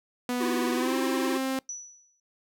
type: tone with pitch glide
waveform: sawtooth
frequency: 246.9 to 264.6 Hz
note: B3 to C4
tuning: 0 to +20 cents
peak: -23 dBFS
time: 0.29-1.59 s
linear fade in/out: 2 ms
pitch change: +120 cents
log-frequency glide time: 0.74-0.95 s
type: tone with vibrato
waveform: square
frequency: 349.2 Hz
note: F4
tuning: in tune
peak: -29 dBFS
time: 0.4-1.38 s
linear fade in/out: 10 ms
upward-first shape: triangle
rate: 19 Hz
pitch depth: 180 cents each way
type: tone with exponential decay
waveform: sine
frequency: 5920 Hz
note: F#8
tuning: in tune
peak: -31 dBFS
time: 1.69-2.2 s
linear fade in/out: 2 ms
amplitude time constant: 110 ms
effects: noise-tail reverb RT60 0.2 s tail -26 dB re dry